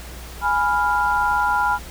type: chord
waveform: sine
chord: F diminished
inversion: first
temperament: equal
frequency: 830.6 / 987.8 / 1396.9 Hz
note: Ab5 / Cb6 / F6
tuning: 0 / 0 / 0 cents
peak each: -21 dBFS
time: 0.41-1.79 s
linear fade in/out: 50 ms
effects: added 60 Hz sine -36 dBFS peak until 1.9 s + pink hiss -39 dBFS RMS until 1.9 s